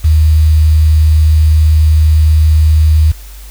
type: tone with quantisation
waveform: sine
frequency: 77.78 Hz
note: D#2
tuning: in tune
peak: -4 dBFS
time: 0.04-3.12 s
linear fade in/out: 10 ms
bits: 5
effects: added 50 Hz sine -28 dBFS peak until 3.5 s + white hiss -38 dBFS RMS until 3.5 s